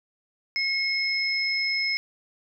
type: tone pair together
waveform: sine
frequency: 2170 / 5161 Hz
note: C#7 / E8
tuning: -37 / -38 cents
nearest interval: octave + minor third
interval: 1499 cents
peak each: -25 / -27 dBFS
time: 0.56-1.97 s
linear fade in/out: 0 ms
effects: none